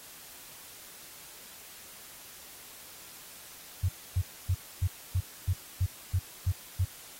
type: tone bursts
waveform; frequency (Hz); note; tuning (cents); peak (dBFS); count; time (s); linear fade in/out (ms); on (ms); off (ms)
sine; 91.3; F#2; -23; -23; 10; 3.83-6.85; 10; 59; 270
effects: white hiss -49 dBFS RMS until 7.19 s + AAC 48 kbps